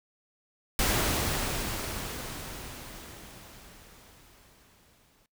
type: noise with exponential decay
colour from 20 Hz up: pink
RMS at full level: -25 dBFS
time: 0.79-5.26 s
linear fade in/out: 1 ms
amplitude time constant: 970 ms
effects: noise-tail reverb RT60 0.2 s tail -25 dB re dry